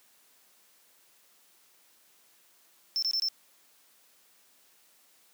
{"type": "tone bursts", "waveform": "triangle", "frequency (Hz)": 5340, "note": "E8", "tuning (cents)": 22, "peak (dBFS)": -25, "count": 4, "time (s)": [2.96, 3.285], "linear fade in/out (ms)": 0, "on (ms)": 64, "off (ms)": 23, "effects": ["white hiss -63 dBFS RMS until 5.33 s", "high-pass 200 Hz 12 dB/octave"]}